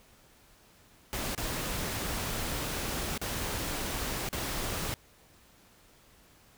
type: noise with dropouts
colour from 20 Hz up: pink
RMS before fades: -34 dBFS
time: 1.13-4.94 s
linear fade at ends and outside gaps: 0 ms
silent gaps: 1.349-1.378 / 3.177-3.215 / 4.289-4.329 s
effects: pink hiss -60 dBFS RMS until 6.57 s